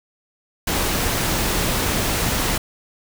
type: noise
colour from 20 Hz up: pink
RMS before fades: -21 dBFS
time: 0.67-2.58 s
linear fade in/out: 5 ms
effects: none